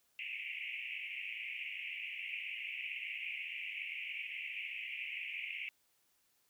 white band-pass noise, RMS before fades -43 dBFS, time 0.19-5.69 s, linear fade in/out 0 ms, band 2100 to 2800 Hz, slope 96 dB/octave, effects white hiss -75 dBFS RMS until 6.49 s

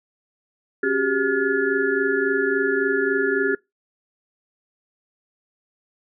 sine tone cluster, 273.8 / 378.2 / 401.8 / 1424 / 1711 Hz, C#4 / F#4 / G4 / F6 / A6, -21 / +38 / +43 / +33 / -49 cents, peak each -27 / -26 / -22 / -26 / -24 dBFS, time 0.83-3.55 s, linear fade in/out 5 ms, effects noise-tail reverb RT60 0.2 s tail -25 dB re dry

